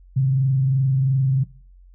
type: tone with frequency modulation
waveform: sine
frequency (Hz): 133.4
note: C3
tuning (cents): +34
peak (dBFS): -15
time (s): 0.16-1.44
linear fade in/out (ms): 10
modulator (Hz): 22.9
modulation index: 0.27
effects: noise-tail reverb RT60 0.4 s tail -18 dB re dry + added 45 Hz sine -45 dBFS peak until 1.94 s